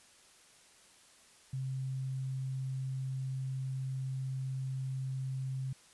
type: tone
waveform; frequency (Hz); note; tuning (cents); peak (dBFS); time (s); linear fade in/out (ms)
sine; 132.1; C3; +17; -34; 1.53-5.73; 5
effects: white hiss -61 dBFS RMS until 5.93 s + resampled to 24000 Hz